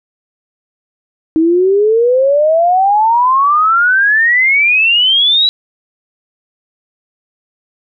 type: exponential sweep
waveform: sine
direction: up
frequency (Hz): 314 to 3951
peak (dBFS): -7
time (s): 1.36-5.49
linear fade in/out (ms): 0
effects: none